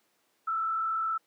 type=tone with frequency modulation; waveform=sine; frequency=1323 Hz; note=E6; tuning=6 cents sharp; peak=-27 dBFS; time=0.47-1.18 s; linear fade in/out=10 ms; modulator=41 Hz; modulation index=0.61; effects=pink hiss -71 dBFS RMS until 1.26 s + high-pass 300 Hz 12 dB/octave